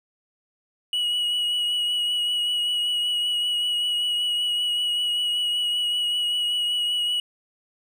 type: tone with vibrato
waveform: triangle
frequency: 2918 Hz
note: F#7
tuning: 25 cents flat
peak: -20 dBFS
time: 0.93-7.2 s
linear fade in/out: 2 ms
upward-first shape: triangle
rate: 5.2 Hz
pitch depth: 22 cents each way
effects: none